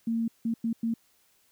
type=tone bursts at uneven times; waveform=sine; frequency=228.7 Hz; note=A#3; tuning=33 cents flat; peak=-25 dBFS; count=4; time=0.07-0.28 / 0.45-0.54 / 0.64-0.73 / 0.83-0.94 s; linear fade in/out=5 ms; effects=white hiss -66 dBFS RMS until 1.51 s